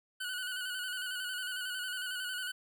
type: tone with vibrato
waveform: 25% pulse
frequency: 1485 Hz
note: F#6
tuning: 6 cents sharp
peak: -32 dBFS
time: 0.2-2.52 s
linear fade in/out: 10 ms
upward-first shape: square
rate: 11 Hz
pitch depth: 39 cents each way
effects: none